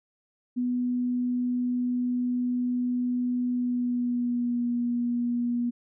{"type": "tone with pitch glide", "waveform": "sine", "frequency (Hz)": [246.9, 240.4], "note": ["B3", "B3"], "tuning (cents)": [0, -46], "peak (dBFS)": -24, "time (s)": [0.56, 5.71], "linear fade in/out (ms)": 20, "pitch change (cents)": -46, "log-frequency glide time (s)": [3.5, 4.67], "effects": []}